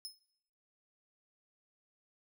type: tone with exponential decay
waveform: sawtooth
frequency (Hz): 5180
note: E8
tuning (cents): -31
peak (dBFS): -35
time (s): 0.05-0.19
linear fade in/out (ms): 0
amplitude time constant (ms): 29
effects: noise-tail reverb RT60 0.7 s tail -19 dB re dry